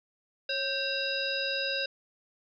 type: harmonic tone with a mistuned harmonic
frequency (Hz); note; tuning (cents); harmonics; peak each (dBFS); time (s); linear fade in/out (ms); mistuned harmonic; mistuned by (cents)
548; C#5; -20; 1 / 3 / 5 / 7 / 9; -35 / -35 / -35 / -35 / -35; 0.49-1.86; 5; 3; -86
effects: none